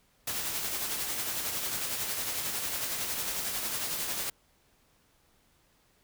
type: noise with tremolo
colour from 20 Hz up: white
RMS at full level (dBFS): -32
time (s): 0.27-4.3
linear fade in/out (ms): 5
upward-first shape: sine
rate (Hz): 11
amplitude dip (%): 35
effects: pink hiss -67 dBFS RMS until 6.03 s